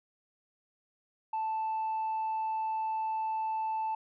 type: tone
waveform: sine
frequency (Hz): 880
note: A5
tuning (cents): 0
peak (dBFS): -28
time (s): 1.33-3.95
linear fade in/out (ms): 5
effects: tanh soft clip ceiling -28 dBFS